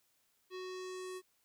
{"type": "tone with low-pass filter sweep", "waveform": "square", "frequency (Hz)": 370, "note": "F#4", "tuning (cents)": 0, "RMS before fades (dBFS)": -44, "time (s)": [0.5, 1.22], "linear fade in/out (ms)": 50, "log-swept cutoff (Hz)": [4000, 11000], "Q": 1.7, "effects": ["white hiss -75 dBFS RMS until 1.44 s"]}